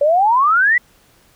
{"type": "exponential sweep", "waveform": "sine", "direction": "up", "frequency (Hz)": [557, 2008], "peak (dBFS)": -10, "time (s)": [0.01, 0.78], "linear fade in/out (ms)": 5, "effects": ["pink hiss -53 dBFS RMS until 1.35 s"]}